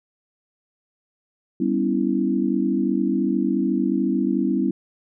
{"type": "chord", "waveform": "sine", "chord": "C# half-diminished seventh", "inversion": "second", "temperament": "equal with one note detuned", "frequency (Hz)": [196, 246.9, 280.9, 329.6], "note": ["G3", "B3", "C#4", "E4"], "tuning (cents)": [0, 0, 23, 0], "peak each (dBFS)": -24, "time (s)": [1.6, 4.71], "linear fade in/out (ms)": 5, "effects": []}